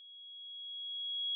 sine tone with level ramp, 3322 Hz, G#7, in tune, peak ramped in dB -52 to -32 dBFS, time 0-1.35 s, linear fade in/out 0 ms, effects none

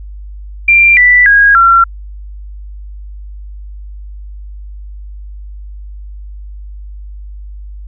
sine tone with pitch steps, 2374 / 1973.4 / 1640.3 / 1363.5 Hz, D7 / B6 / G#6 / F6, +18 / -2 / -22 / -42 cents, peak -3 dBFS, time 0.68-1.84 s, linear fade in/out 5 ms, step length 290 ms, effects added 50 Hz sine -25 dBFS peak until 7.87 s

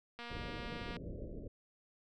click train, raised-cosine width 0.3 ms, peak -31 dBFS, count 185, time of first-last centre 0.19-0.966 s, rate 237 Hz
pink low-pass noise, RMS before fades -45 dBFS, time 0.3-1.48 s, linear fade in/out 5 ms, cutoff 610 Hz, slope 96 dB/octave
effects none

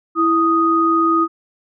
sine tone pair together, 329.6 / 1244.5 Hz, E4 / D#6, 0 / 0 cents, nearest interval octave + major seventh, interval 2300 cents, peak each -16 / -14 dBFS, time 0.15-1.28 s, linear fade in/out 50 ms, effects none

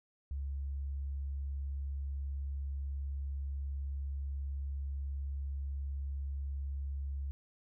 sine tone, 69.3 Hz, C#2, in tune, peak -35 dBFS, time 0.31-7.31 s, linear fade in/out 0 ms, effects none

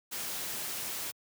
white noise, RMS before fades -37 dBFS, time 0.11-1.12 s, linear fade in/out 20 ms, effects high-pass 80 Hz 12 dB/octave

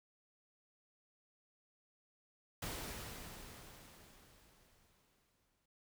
pink noise with exponential decay, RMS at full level -42 dBFS, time 2.62-5.66 s, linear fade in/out 5 ms, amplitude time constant 660 ms, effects noise-tail reverb RT60 0.2 s tail -26 dB re dry

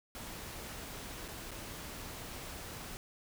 pink noise with dropouts, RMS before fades -45 dBFS, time 0.15-2.97 s, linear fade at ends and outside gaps 0 ms, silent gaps 1.28-1.285 / 1.508-1.515 s, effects none

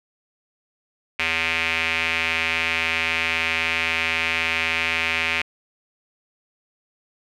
square tone with band-pass filter, 81.9 Hz, E2, 11 cents flat, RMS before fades -23 dBFS, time 1.19-5.42 s, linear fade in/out 5 ms, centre 2400 Hz, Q 4.2, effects none

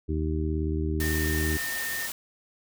harmonic tone, 78 Hz, D#2, 5 cents sharp, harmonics 1 / 2 / 3 / 4 / 5, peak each -27 / -34 / -37 / -32 / -34 dBFS, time 0.08-1.58 s, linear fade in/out 20 ms
white noise, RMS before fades -34 dBFS, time 1-2.12 s, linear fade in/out 2 ms
sine tone, 1821 Hz, A#6, 41 cents flat, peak -31 dBFS, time 1-2.08 s, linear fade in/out 20 ms
effects none

